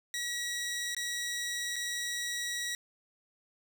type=tone with dropouts; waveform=15% pulse; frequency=1919 Hz; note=A#6; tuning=50 cents sharp; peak=-27 dBFS; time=0.14-2.75 s; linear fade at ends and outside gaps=1 ms; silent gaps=0.948-0.966 / 1.759-1.763 s; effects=none